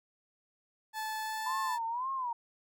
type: tone with pitch glide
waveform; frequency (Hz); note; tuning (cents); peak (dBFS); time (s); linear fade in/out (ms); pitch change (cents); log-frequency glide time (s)
30% pulse; 870 to 881.1; A5 to A5; -20 to +2; -32; 0.93-1.79; 50; +22; 1.22-1.53
type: tone with vibrato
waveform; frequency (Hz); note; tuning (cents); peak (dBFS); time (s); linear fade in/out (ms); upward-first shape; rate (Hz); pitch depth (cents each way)
sine; 987.8; B5; 0; -32; 1.46-2.33; 5; sine; 1.9; 150
effects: none